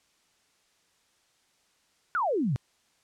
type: exponential sweep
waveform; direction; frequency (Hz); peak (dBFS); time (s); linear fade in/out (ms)
sine; down; 1516 to 112.6; -24; 2.15-2.56; 0
effects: white hiss -68 dBFS RMS until 3.03 s + low-pass 8000 Hz 12 dB/octave